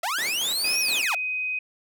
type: linear two-way sweep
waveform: sawtooth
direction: up then down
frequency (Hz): 614 to 5760 to 614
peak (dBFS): -21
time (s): 0.03-1.15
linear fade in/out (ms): 5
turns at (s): 0.8
type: noise with tremolo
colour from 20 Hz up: pink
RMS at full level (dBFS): -35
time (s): 0.18-1.05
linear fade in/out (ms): 5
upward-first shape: square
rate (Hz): 4.3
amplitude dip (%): 50
type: tone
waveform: sine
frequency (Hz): 2510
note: D#7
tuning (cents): +15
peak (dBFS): -25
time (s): 0.64-1.59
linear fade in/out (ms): 5
effects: high-pass 300 Hz 12 dB/octave